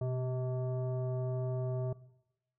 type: tone with frequency modulation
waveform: sine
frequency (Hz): 125.2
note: B2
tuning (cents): +24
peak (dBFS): -31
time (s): 0.01-1.93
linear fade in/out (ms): 5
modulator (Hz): 513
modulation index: 0.71
effects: noise-tail reverb RT60 0.9 s tail -19 dB re dry